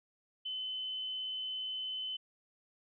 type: tone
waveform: sine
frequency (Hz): 3039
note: F#7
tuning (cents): +46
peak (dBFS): -36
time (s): 0.45-2.17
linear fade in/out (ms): 10
effects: none